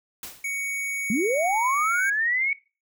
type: noise with exponential decay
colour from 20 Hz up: white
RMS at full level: -34 dBFS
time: 0.23-0.58 s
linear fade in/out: 2 ms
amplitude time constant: 75 ms
type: tone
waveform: square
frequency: 2235 Hz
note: C#7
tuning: 14 cents sharp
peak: -27 dBFS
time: 0.44-2.1 s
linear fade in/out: 5 ms
type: linear sweep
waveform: sine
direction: up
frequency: 190 to 2253 Hz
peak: -21 dBFS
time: 1.1-2.53 s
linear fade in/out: 2 ms
effects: noise-tail reverb RT60 0.3 s tail -19 dB re dry